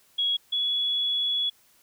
sine tone pair in turn, 3326 / 3384 Hz, G#7 / G#7, +2 / +32 cents, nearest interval unison, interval 30 cents, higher second, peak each -22 / -23 dBFS, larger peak first, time 0.18-0.37 / 0.52-1.5 s, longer second, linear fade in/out 10 ms, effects white hiss -61 dBFS RMS until 1.82 s

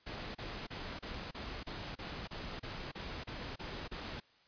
pink noise bursts, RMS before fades -43 dBFS, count 13, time 0.06-4.202 s, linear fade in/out 10 ms, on 290 ms, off 31 ms, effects white hiss -67 dBFS RMS until 4.47 s + resampled to 11025 Hz

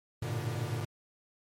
45% pulse tone cluster, 100.8 / 112.7 / 120.3 / 147.7 Hz, G2 / A2 / B2 / D3, +49 / +42 / -45 / +10 cents, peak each -39 / -38 / -36 / -39 dBFS, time 0.22-0.85 s, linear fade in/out 5 ms, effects MP3 64 kbps

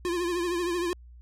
square tone with vibrato, 349.2 Hz, F4, in tune, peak -27 dBFS, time 0.05-0.93 s, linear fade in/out 0 ms, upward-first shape triangle, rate 13 Hz, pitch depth 76 cents each way, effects added 60 Hz sine -46 dBFS peak until 1.21 s + low-pass 11000 Hz 12 dB/octave

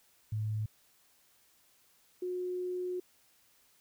sine tone pair in turn, 107.7 / 362.3 Hz, A2 / F#4, -37 / -36 cents, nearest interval octave + major sixth, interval 2101 cents, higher second, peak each -31 / -33 dBFS, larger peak first, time 0.32-0.66 / 2.22-3 s, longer second, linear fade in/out 5 ms, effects white hiss -67 dBFS RMS until 3.8 s

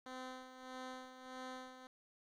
10% pulse tone with tremolo, 257.1 Hz, C4, 30 cents flat, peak -37 dBFS, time 0.06-1.87 s, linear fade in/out 2 ms, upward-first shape sine, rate 1.6 Hz, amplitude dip 65%, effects low-pass 6000 Hz 12 dB/octave + 12-bit

